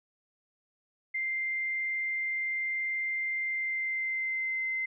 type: tone with pitch glide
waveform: sine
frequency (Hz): 2093 to 2070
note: C7 to C7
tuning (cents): 0 to -19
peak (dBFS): -29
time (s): 1.14-4.86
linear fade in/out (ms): 10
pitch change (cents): -19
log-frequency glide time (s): 3.43-4.62
effects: none